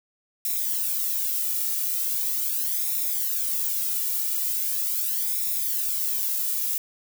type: noise with flanger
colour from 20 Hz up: violet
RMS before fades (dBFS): -26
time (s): 0.45-6.78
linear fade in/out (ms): 2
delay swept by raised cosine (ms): 0.65 to 1.95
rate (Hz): 0.4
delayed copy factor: -0.7
effects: none